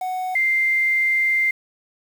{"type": "tone pair in turn", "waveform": ["triangle", "sine"], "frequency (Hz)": [740, 2093], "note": ["F#5", "C7"], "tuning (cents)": [0, 0], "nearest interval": "octave + tritone", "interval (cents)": 1800, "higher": "second", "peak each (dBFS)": [-21, -16], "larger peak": "second", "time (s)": [[0.01, 0.35], [0.35, 1.51]], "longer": "second", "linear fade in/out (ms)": 5, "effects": ["7-bit"]}